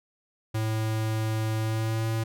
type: tone with pitch glide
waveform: square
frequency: 110 to 112.12 Hz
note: A2 to A2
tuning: 0 to +33 cents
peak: -26 dBFS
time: 0.54-2.24 s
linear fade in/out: 10 ms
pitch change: +33 cents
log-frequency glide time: 1.58-2.05 s
effects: none